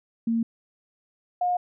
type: tone pair in turn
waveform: sine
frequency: 229.2 / 716.2 Hz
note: A#3 / F5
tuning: -29 / +43 cents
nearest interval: octave + minor sixth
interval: 1972 cents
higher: second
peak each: -21 dBFS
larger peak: neither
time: 0.27-0.43 / 1.41-1.57 s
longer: neither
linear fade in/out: 5 ms
effects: none